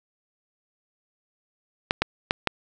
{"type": "clicks", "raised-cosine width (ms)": 0.3, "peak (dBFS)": -4, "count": 4, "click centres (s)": [1.909, 2.02, 2.309, 2.473], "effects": []}